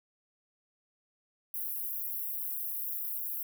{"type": "high-pass noise", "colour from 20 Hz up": "pink", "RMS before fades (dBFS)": -36, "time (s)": [1.54, 3.43], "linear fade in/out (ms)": 2, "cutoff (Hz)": 12000, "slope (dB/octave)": 48, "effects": []}